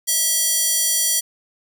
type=tone with high-pass filter; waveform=square; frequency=650 Hz; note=E5; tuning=24 cents flat; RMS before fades=-19 dBFS; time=0.07-1.21 s; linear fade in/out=20 ms; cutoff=6800 Hz; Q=0.81; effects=none